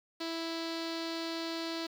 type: tone with low-pass filter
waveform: sawtooth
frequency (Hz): 329.6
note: E4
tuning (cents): 0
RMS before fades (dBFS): -37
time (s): 0.2-1.87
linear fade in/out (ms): 10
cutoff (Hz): 4400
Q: 4.3
effects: 9-bit